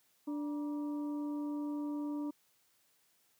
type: harmonic tone with a mistuned harmonic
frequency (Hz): 293.7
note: D4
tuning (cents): 0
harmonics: 1 / 2 / 3 / 4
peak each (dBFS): -35 / -51 / -51 / -57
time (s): 0.27-2.31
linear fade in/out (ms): 10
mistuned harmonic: 3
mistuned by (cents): +130
effects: white hiss -72 dBFS RMS until 3.39 s + high-pass 80 Hz 12 dB/octave

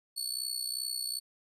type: tone with amplitude modulation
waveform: 25% pulse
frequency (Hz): 4435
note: C#8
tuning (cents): 0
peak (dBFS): -25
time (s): 0.16-1.2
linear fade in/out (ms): 20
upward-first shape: sine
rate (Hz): 62.6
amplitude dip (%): 80
effects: none

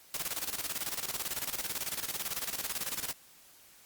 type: noise with tremolo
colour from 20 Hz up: white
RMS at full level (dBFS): -34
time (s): 0.14-3.13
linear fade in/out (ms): 2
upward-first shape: square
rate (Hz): 18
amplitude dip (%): 70
effects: white hiss -58 dBFS RMS until 3.85 s + Opus 48 kbps

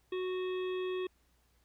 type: harmonic tone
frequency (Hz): 368.8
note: F#4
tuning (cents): -6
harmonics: 1 / 3 / 5 / 7 / 9 / 10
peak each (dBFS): -33 / -47 / -51 / -49 / -51 / -58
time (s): 0.12-1.07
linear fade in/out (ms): 5
effects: added 60 Hz sine -70 dBFS peak until 1.64 s + pink hiss -73 dBFS RMS until 1.64 s

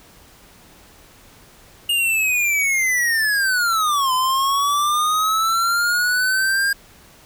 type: linear two-way sweep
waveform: square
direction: down then up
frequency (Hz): 2850 to 1014 to 1618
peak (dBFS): -17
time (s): 1.89-6.73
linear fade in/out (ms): 5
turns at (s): 4.13
effects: pink hiss -48 dBFS RMS until 7.25 s

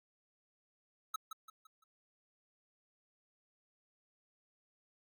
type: tone with echo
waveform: square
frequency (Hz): 1294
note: E6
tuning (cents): -32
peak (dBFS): -35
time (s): 1.14-1.16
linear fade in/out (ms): 5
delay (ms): 170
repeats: 4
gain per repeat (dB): -8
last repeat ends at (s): 1.84
effects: Opus 48 kbps

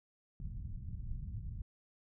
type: low-pass noise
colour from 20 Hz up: pink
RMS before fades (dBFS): -42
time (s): 0.4-1.62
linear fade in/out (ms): 2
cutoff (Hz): 140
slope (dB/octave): 24
effects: none

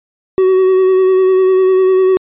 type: tone with vibrato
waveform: triangle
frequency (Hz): 375.6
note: F#4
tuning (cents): +26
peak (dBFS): -5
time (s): 0.38-2.17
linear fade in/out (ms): 0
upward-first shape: sine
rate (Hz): 10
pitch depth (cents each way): 21
effects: resampled to 8000 Hz

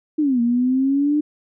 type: exponential two-way sweep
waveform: sine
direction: down then up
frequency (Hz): 316.5 to 233.1 to 302.3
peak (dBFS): -15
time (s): 0.18-1.21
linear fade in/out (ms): 10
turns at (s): 0.41
effects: none

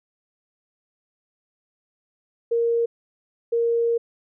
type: tone pair in turn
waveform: sine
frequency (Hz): 466.2 / 466.2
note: A#4 / A#4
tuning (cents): 0 / 0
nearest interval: unison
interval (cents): 0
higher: neither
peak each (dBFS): -18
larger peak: neither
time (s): 2.51-2.86 / 3.52-3.98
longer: second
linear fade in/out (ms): 10
effects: none

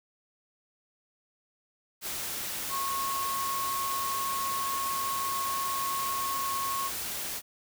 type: tone in noise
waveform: sine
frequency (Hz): 1093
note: C#6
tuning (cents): -25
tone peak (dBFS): -30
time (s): 2.69-6.91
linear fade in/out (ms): 50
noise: white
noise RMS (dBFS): -35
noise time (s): 2.01-7.42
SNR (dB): +2
effects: none

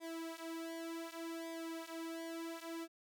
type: tone with flanger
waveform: sawtooth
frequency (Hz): 329.6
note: E4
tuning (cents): 0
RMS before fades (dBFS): -45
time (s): 0-2.88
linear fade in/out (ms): 50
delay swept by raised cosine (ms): 0.7 to 5.3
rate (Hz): 0.67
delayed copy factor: -0.9
effects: none

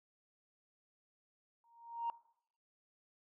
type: tone with exponential growth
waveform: sine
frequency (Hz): 932.3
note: A#5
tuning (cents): 0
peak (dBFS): -31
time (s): 1.64-2.1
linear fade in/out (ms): 1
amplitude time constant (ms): 100
effects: noise-tail reverb RT60 0.7 s tail -20 dB re dry + tanh soft clip ceiling -30 dBFS

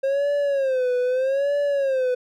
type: tone with vibrato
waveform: triangle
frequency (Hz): 534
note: C5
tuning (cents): +35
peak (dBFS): -17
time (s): 0.03-2.15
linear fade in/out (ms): 10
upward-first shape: sine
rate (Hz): 0.8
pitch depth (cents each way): 130
effects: none

